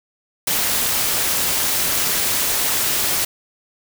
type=noise with amplitude modulation; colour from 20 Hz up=white; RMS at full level=-17 dBFS; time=0.47-3.25 s; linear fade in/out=5 ms; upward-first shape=sine; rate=265 Hz; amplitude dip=55%; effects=none